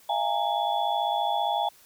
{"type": "tone cluster", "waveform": "sine", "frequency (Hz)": [637, 692, 823, 921, 3423], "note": ["D#5", "F5", "G#5", "A#5", "A7"], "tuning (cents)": [41, -16, -16, -21, -48], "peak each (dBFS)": [-35, -30, -26, -31, -35], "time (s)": [0.09, 1.69], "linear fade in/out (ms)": 5, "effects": ["white hiss -56 dBFS RMS until 1.85 s"]}